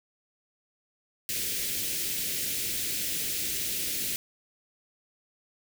white band-stop noise, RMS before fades -31 dBFS, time 1.29-4.16 s, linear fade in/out 0 ms, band 470 to 2000 Hz, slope 24 dB/octave, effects none

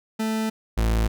40% pulse tone pair in turn, 220 / 55.56 Hz, A3 / A1, 0 / +18 cents, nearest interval 2 octaves, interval 2382 cents, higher first, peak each -22 / -18 dBFS, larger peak second, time 0.19-0.5 / 0.77-1.08 s, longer neither, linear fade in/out 10 ms, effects none

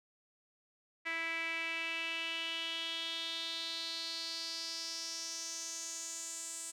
sawtooth tone with band-pass filter sweep, 329.6 Hz, E4, in tune, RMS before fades -40 dBFS, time 1.05-6.72 s, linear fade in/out 20 ms, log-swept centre 2100 to 8000 Hz, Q 5, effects none

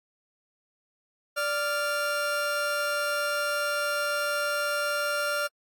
40% pulse tone pair together, 585 / 1394.7 Hz, D5 / F6, -7 / -3 cents, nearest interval octave + minor third, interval 1504 cents, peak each -29 / -27 dBFS, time 1.36-5.48 s, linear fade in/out 20 ms, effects AAC 64 kbps

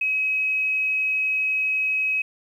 sine tone, 2548 Hz, D#7, 41 cents sharp, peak -20 dBFS, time 0.01-2.22 s, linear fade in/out 5 ms, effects 9-bit

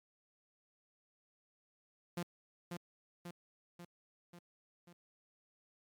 sawtooth tone with echo, 174 Hz, F3, 6 cents flat, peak -33 dBFS, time 2.17-2.23 s, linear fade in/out 5 ms, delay 540 ms, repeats 5, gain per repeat -4 dB, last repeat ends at 4.93 s, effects MP3 96 kbps

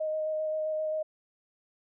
sine tone with vibrato, 622.3 Hz, D#5, in tune, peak -28 dBFS, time 0-1.03 s, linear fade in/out 10 ms, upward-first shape square, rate 7.6 Hz, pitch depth 9 cents each way, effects none

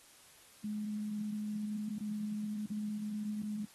sine tone with dropouts, 210.9 Hz, G#3, 27 cents sharp, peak -35 dBFS, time 0.64-3.65 s, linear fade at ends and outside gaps 5 ms, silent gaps 1.985-2.006 / 2.661-2.701 / 3.422-3.432 s, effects white hiss -60 dBFS RMS until 3.74 s + AAC 32 kbps

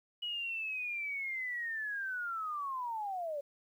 sine linear sweep, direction down, 2928 to 554.4 Hz, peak -35 dBFS, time 0.22-3.41 s, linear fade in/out 10 ms, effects 11-bit

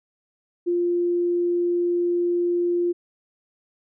sine tone, 349.2 Hz, F4, in tune, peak -19 dBFS, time 0.66-2.93 s, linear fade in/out 20 ms, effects none

